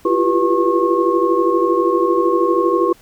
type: tone cluster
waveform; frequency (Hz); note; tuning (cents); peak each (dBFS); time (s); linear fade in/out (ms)
sine; 337.6 / 350.2 / 389.6 / 488.5 / 1085; E4 / F4 / G4 / B4 / C#6; +41 / +5 / -11 / -19 / -37; -19; 0.05-2.93; 5
effects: pink hiss -49 dBFS RMS until 3.01 s